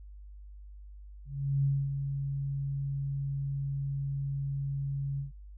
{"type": "tone with ADSR envelope", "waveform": "sine", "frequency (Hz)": 138.59, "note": "C#3", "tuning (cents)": 0, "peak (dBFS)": -23, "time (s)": [1.25, 5.32], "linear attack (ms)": 390, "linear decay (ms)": 250, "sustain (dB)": -7, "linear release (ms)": 130, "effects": ["noise-tail reverb RT60 0.2 s tail -25 dB re dry", "added 50 Hz sine -45 dBFS peak until 5.57 s"]}